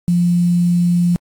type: tone with quantisation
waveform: sine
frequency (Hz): 174.61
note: F3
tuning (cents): 0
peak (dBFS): -11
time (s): 0.08-1.16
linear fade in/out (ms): 0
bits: 6
effects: AAC 64 kbps